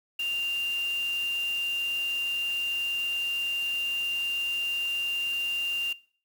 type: tone in noise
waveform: sine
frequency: 2789 Hz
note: F7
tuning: 3 cents flat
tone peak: -27 dBFS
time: 0.19-5.93 s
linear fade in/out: 5 ms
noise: white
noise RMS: -45 dBFS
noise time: 0.19-5.93 s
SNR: +15 dB
effects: noise-tail reverb RT60 0.5 s tail -21 dB re dry